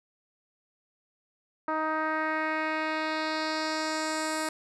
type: tone with low-pass filter sweep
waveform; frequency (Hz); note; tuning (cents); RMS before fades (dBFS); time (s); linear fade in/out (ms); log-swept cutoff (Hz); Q
10% pulse; 313.2; D#4; +11; -30; 1.68-4.49; 2; 1200 to 10000; 1.8
effects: none